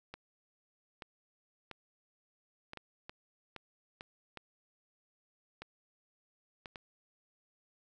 clicks, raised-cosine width 0.3 ms, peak -28 dBFS, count 12, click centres 0.14 / 1.022 / 1.713 / 2.734 / 2.773 / 3.095 / 3.563 / 4.009 / 4.373 / 5.62 / 6.658 / 6.758 s, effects none

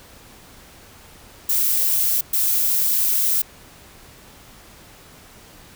violet noise bursts at uneven times, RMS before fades -19 dBFS, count 2, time 1.49-2.21 / 2.33-3.42 s, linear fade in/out 5 ms, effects pink hiss -46 dBFS RMS until 5.75 s

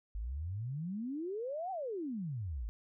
sine exponential two-way sweep, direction up then down, 48.96 to 784 to 48.96 Hz, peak -36 dBFS, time 0.15-2.69 s, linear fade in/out 0 ms, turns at 1.71 s, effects none

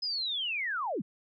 sine linear sweep, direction down, 5110 to 138.59 Hz, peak -30 dBFS, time 0.02-1.02 s, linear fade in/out 10 ms, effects none

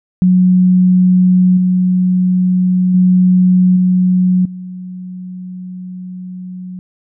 sine tone with level steps, 182.8 Hz, F#3, 21 cents flat, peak -6 / -9 / -6 / -8 / -24 dBFS, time 0.22-6.79 s, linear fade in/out 0 ms, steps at 1.57 / 2.94 / 3.76 / 4.45 s, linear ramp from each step 5 ms, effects none

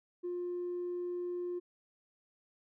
triangle tone with tanh clipping, 354 Hz, F4, 23 cents sharp, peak -35 dBFS, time 0.23-1.6 s, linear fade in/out 20 ms, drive 5 dB, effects none

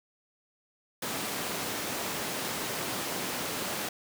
pink high-pass noise, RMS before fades -34 dBFS, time 1.02-3.89 s, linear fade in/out 5 ms, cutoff 200 Hz, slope 12 dB/octave, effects none

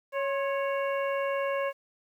harmonic tone with a mistuned harmonic, 554.4 Hz, C#5, in tune, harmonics 1 / 2 / 3 / 4 / 5, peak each -28 / -34 / -38 / -40 / -42 dBFS, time 0.12-1.73 s, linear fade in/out 50 ms, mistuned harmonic 2, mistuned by -56 cents, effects 10-bit

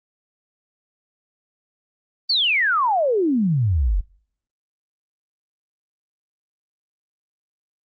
sine exponential sweep, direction down, 4699 to 41.2 Hz, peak -16 dBFS, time 2.29-4.01 s, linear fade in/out 10 ms, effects noise-tail reverb RT60 0.6 s tail -26 dB re dry + Opus 24 kbps

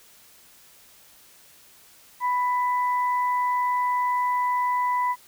sine tone pair together, 989.8 / 1990 Hz, B5 / B6, +4 / +13 cents, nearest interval octave, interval 1209 cents, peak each -21 / -33 dBFS, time 2.2-5.16 s, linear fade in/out 50 ms, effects white hiss -53 dBFS RMS until 5.27 s

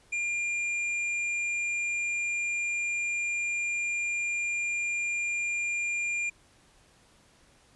triangle tone with hard clipping, 2400 Hz, D7, 37 cents sharp, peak -29 dBFS, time 0.12-6.3 s, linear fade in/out 10 ms, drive 9 dB, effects pink hiss -61 dBFS RMS until 7.75 s + resampled to 24000 Hz

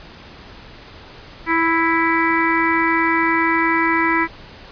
harmonic tone, 329.6 Hz, E4, in tune, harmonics 1 / 3 / 4 / 5 / 6 / 7, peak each -20 / -20 / -24 / -25 / -20 / -25 dBFS, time 1.46-4.28 s, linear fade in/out 50 ms, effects pink hiss -40 dBFS RMS until 4.71 s + resampled to 11025 Hz

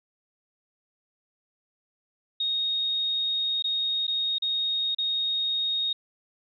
sine tone with dropouts, 3729 Hz, A#7, in tune, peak -24 dBFS, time 2.4-5.93 s, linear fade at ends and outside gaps 5 ms, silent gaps 3.624-3.641 / 4.069-4.078 / 4.384-4.421 / 4.948-4.984 s, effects none

